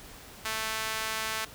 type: tone with high-pass filter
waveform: sawtooth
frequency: 220 Hz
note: A3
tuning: in tune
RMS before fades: -33 dBFS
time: 0.45-1.45 s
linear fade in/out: 5 ms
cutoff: 1300 Hz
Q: 0.82
effects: pink hiss -48 dBFS RMS until 1.54 s